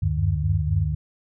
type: tone cluster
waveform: sine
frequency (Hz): 75.6 / 94.1 / 98.1 / 150.4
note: D#2 / F#2 / G2 / D3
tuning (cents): -49 / +30 / +2 / +42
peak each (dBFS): -25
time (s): 0.02-0.95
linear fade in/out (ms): 10
effects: none

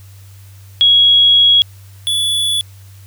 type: tone pair in turn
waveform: sine / square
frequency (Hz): 3322 / 3433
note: G#7 / A7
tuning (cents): 0 / -43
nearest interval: minor second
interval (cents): 57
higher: second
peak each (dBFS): -6 / -14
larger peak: first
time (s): 0.81-1.62 / 2.07-2.61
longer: first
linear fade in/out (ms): 0
effects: added 97 Hz sine -36 dBFS peak until 3.06 s + white hiss -48 dBFS RMS until 3.06 s

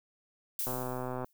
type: noise with exponential decay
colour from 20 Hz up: violet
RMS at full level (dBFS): -32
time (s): 0.59-1.33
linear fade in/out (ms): 1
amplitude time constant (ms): 160
type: click train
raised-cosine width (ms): 1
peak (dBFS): -23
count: 74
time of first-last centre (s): 0.67-1.245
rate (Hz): 127
effects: none

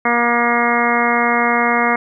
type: harmonic tone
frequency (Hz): 237.8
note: A#3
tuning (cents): +35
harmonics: 1 / 2 / 3 / 4 / 5 / 6 / 7 / 8 / 9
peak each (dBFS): -21 / -22 / -20 / -22 / -20 / -24 / -25 / -23 / -20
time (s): 0.05-1.96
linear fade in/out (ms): 5
effects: none

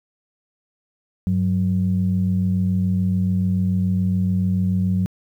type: tone pair together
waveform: sine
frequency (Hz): 97.6 / 184.58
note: G2 / F#3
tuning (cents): -7 / -4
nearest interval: major seventh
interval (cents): 1103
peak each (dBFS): -20 / -18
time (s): 1.27-5.06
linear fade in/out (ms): 0
effects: tanh soft clip ceiling -10 dBFS + 9-bit

